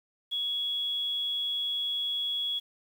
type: tone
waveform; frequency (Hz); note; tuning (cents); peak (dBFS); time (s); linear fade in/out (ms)
sine; 3350; G#7; +14; -28; 0.31-2.6; 20
effects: 9-bit